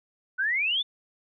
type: exponential sweep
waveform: sine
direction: up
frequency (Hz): 1469 to 3602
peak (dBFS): -23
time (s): 0.38-0.83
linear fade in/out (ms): 20
effects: none